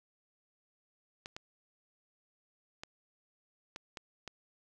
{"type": "clicks", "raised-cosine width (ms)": 0.2, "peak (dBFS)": -25, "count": 6, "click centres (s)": [1.259, 1.365, 2.835, 3.761, 3.972, 4.277], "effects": []}